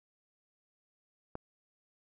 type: click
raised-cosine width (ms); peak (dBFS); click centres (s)
1; -25; 1.354
effects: none